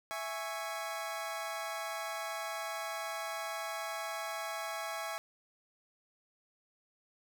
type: chord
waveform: 25% pulse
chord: C# minor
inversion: first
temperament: equal with one note detuned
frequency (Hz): 661.2 / 830.6 / 1108.7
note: E5 / G#5 / C#6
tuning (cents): +5 / 0 / 0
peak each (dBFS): -37 / -38 / -39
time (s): 0.11-5.18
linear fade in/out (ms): 0
effects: none